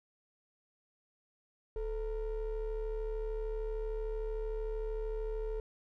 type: ring-modulated tone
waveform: triangle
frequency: 236.6 Hz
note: A#3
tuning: 26 cents sharp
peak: -29 dBFS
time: 1.76-5.6 s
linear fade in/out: 2 ms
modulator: 200 Hz
effects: none